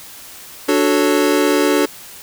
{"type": "chord", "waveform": "square", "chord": "D major seventh", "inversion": "none", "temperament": "equal", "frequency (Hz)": [293.7, 370, 440, 554.4], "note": ["D4", "F#4", "A4", "C#5"], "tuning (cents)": [0, 0, 0, 0], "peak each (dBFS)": [-17, -19, -19, -22], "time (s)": [0.68, 1.86], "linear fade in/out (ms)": 10, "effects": ["white hiss -37 dBFS RMS until 2.22 s"]}